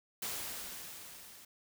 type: noise with level ramp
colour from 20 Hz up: white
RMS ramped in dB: -38 to -55 dBFS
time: 0.22-1.45 s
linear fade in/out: 5 ms
effects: none

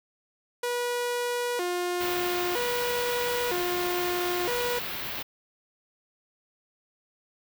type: tone with vibrato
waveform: sawtooth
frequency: 415.3 Hz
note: G#4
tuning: in tune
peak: -23 dBFS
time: 0.63-4.79 s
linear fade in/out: 5 ms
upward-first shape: square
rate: 0.52 Hz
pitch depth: 270 cents each way
type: band-stop noise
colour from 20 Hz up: white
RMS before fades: -34 dBFS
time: 2-5.23 s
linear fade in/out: 10 ms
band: 4200 to 16000 Hz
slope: 24 dB/octave
effects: none

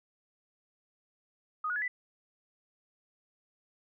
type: tone with pitch steps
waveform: sine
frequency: 1244.5 / 1454.5 / 1700 / 1987 Hz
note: D#6 / F#6 / G#6 / B6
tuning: 0 / -30 / +40 / +10 cents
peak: -30 dBFS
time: 1.64-1.88 s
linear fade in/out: 5 ms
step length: 60 ms
effects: none

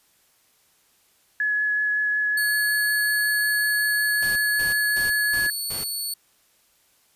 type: tone with vibrato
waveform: sine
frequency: 1696 Hz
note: G#6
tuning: 36 cents sharp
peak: -20 dBFS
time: 1.4-5.5 s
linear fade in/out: 2 ms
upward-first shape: triangle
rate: 5.4 Hz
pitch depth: 10 cents each way
type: tone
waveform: 10% pulse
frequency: 4435 Hz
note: C#8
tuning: in tune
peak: -19 dBFS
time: 2.37-6.14 s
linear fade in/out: 5 ms
type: noise bursts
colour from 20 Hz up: pink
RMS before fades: -37 dBFS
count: 5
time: 4.22-5.84 s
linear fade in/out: 5 ms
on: 140 ms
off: 230 ms
effects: white hiss -62 dBFS RMS until 7.15 s + resampled to 32000 Hz

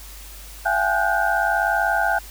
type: tone cluster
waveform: sine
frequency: 678 / 774 / 834 / 1454 / 1555 Hz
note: E5 / G5 / G#5 / F#6 / G6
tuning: +49 / -22 / +7 / -31 / -14 cents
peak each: -24 dBFS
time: 0.65-2.19 s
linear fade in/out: 10 ms
effects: added 50 Hz sine -39 dBFS peak until 2.3 s + white hiss -42 dBFS RMS until 2.3 s

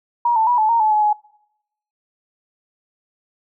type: tone with pitch steps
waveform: sine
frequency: 952 / 885 / 972 / 866 / 927 / 863 / 849 / 841 Hz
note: A#5 / A5 / B5 / A5 / A#5 / A5 / G#5 / G#5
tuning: +36 / +10 / -28 / -28 / -10 / -34 / +38 / +22 cents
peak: -13 dBFS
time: 0.25-1.13 s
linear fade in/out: 5 ms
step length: 110 ms
effects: noise-tail reverb RT60 0.8 s tail -24 dB re dry

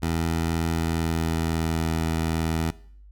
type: tone with pitch glide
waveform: 15% pulse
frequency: 82.41 to 81.13 Hz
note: E2 to E2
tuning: 0 to -27 cents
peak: -17 dBFS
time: 0.02-2.71 s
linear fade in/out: 10 ms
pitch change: -27 cents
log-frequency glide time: 0.6-1.88 s
effects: noise-tail reverb RT60 0.6 s tail -20 dB re dry + added 50 Hz sine -45 dBFS peak until 3.11 s

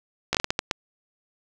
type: slowing click train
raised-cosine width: 0.2 ms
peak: -5 dBFS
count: 8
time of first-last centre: 0.33-0.712 s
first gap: 16 ms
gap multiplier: 1.4
effects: none

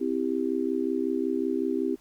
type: chord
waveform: sine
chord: C major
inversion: none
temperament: just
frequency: 261.6 / 327 / 392.4 Hz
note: C4 / E4 / G4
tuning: 0 / -14 / +2 cents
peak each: -29 dBFS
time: 0-1.96 s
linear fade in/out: 20 ms
effects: pink hiss -61 dBFS RMS until 2 s

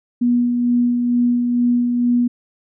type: tone with tremolo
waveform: sine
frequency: 242.3 Hz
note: B3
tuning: 33 cents flat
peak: -12 dBFS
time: 0.21-2.28 s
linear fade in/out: 10 ms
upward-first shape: sine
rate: 2.2 Hz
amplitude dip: 35%
effects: none

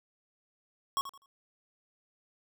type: tone with echo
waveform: square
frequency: 1100 Hz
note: C#6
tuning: 14 cents flat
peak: -28 dBFS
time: 0.97-1.01 s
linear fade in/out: 0 ms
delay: 83 ms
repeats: 3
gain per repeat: -12 dB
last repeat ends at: 1.259 s
effects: none

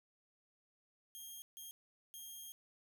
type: tone bursts at uneven times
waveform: 5% pulse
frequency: 3226 Hz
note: G7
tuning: 49 cents sharp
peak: -40 dBFS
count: 3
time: 1.15-1.42 / 1.57-1.71 / 2.14-2.52 s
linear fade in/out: 0 ms
effects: none

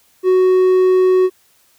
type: tone with hard clipping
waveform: triangle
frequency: 370.8 Hz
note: F#4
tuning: 4 cents sharp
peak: -10 dBFS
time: 0.23-1.3 s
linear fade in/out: 50 ms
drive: 6 dB
effects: white hiss -55 dBFS RMS until 1.78 s

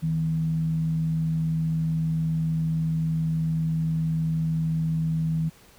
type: tone with frequency modulation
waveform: sine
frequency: 160 Hz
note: D#3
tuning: 49 cents sharp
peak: -22 dBFS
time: 0.02-5.5 s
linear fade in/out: 20 ms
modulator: 87 Hz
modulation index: 0.24
effects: pink hiss -54 dBFS RMS until 5.78 s

